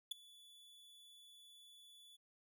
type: tone with ADSR envelope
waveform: 45% pulse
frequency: 3447 Hz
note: A7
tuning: 36 cents flat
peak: -36 dBFS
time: 0.11-2.17 s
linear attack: 7 ms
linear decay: 9 ms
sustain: -24 dB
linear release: 17 ms
effects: none